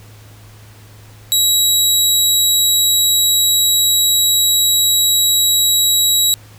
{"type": "tone", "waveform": "20% pulse", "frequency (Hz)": 3872, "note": "B7", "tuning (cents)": -35, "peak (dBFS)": -5, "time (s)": [1.32, 6.34], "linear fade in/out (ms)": 0, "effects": ["added 106 Hz sine -39 dBFS peak until 6.58 s", "pink hiss -45 dBFS RMS until 6.58 s"]}